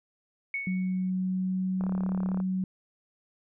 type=tone with exponential decay; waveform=sine; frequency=2217 Hz; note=C#7; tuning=in tune; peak=-27 dBFS; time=0.54-1.1 s; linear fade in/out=2 ms; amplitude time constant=120 ms
type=tone with pitch glide; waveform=sine; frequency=185.4 to 187.01 Hz; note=F#3 to F#3; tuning=+4 to +19 cents; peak=-26 dBFS; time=0.67-2.64 s; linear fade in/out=2 ms; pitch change=+15 cents; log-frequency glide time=1-1.79 s
type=click train; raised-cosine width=1 ms; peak=-25 dBFS; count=22; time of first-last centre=1.81-2.402 s; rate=35.5 Hz
effects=none